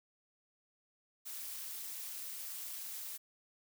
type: noise with amplitude modulation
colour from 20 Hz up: blue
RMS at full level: -41 dBFS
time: 1.25-3.18 s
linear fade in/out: 20 ms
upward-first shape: sine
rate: 227 Hz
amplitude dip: 70%
effects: none